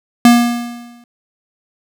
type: tone with exponential decay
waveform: square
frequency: 238.6 Hz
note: A#3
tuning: 41 cents sharp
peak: -3 dBFS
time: 0.25-1.04 s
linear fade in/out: 2 ms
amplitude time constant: 170 ms
effects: none